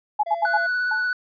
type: tone bursts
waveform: sine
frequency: 843 Hz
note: G#5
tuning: 26 cents sharp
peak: -16 dBFS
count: 4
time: 0.19-0.576 s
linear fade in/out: 10 ms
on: 44 ms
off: 70 ms
type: tone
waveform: triangle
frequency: 678 Hz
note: E5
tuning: 49 cents sharp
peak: -25 dBFS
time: 0.26-0.67 s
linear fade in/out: 10 ms
type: tone with vibrato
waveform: triangle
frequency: 1480 Hz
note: F#6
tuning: in tune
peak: -19 dBFS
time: 0.45-1.13 s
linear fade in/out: 2 ms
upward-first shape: sine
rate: 17 Hz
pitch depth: 14 cents each way
type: tone with exponential decay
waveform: sine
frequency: 869 Hz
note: A5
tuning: 22 cents flat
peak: -23 dBFS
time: 0.91-1.12 s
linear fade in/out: 5 ms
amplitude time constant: 44 ms
effects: resampled to 11025 Hz